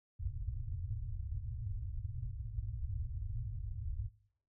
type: low-pass noise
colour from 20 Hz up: white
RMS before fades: -40 dBFS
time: 0.19-4.09 s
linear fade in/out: 20 ms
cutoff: 120 Hz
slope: 96 dB/octave
effects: noise-tail reverb RT60 0.6 s tail -20 dB re dry